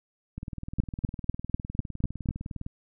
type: two click trains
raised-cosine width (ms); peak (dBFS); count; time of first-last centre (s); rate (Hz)
5; -11 / -23; 7 / 46; 0.8-2.289 / 0.38-2.664; 4.03 / 19.7
effects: none